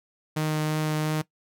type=tone with vibrato; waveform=sawtooth; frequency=154.3 Hz; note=D#3; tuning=14 cents flat; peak=-20 dBFS; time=0.36-1.22 s; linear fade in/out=10 ms; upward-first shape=triangle; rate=2.9 Hz; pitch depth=10 cents each way; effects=noise-tail reverb RT60 0.1 s tail -19 dB re dry